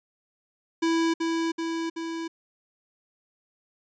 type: tone with echo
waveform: square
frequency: 329.6 Hz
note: E4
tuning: in tune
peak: -22 dBFS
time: 0.82-1.14 s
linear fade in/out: 10 ms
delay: 380 ms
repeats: 3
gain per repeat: -3 dB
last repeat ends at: 2.28 s
effects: resampled to 16000 Hz